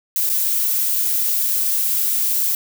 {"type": "noise with dropouts", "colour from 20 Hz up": "violet", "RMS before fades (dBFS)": -19, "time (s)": [0.16, 2.55], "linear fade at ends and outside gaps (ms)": 1, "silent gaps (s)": [0.293, 0.298], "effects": []}